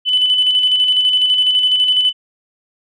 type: tone with tremolo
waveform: sine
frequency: 3005 Hz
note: F#7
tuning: 26 cents sharp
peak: -8 dBFS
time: 0.05-2.13 s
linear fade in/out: 50 ms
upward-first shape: square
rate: 12 Hz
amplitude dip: 40%
effects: tanh soft clip ceiling -4 dBFS + MP3 64 kbps